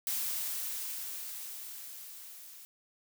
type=noise with level ramp; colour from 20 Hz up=blue; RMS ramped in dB=-33 to -51 dBFS; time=0.07-2.65 s; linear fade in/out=0 ms; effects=none